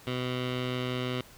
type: tone with low-pass filter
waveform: 15% pulse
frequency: 125.9 Hz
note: B2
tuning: 34 cents sharp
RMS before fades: -32 dBFS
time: 0.07-1.21 s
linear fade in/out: 2 ms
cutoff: 3300 Hz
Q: 2.8
effects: pink hiss -53 dBFS RMS until 1.37 s